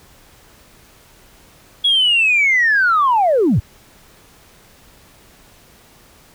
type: linear sweep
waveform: sine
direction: down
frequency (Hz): 3366 to 71.3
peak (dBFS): -10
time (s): 1.84-3.6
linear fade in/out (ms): 10
effects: tanh soft clip ceiling -7 dBFS + pink hiss -48 dBFS RMS until 6.34 s